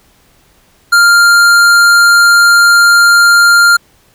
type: tone with hard clipping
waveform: sine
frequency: 1398 Hz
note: F6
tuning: 1 cent sharp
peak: -5 dBFS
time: 0.92-3.77 s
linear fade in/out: 10 ms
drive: 14 dB
effects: pink hiss -49 dBFS RMS until 4.14 s